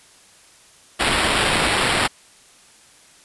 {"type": "noise with sample-and-hold", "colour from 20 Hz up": "white", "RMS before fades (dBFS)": -19, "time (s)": [0.99, 2.08], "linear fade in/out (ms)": 20, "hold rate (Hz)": 6300, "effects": ["white hiss -50 dBFS RMS until 3.24 s", "resampled to 24000 Hz"]}